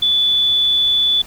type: tone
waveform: sine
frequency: 3466 Hz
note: A7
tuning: 27 cents flat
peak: -12 dBFS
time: 0.02-1.22 s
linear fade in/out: 5 ms
effects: pink hiss -40 dBFS RMS until 1.26 s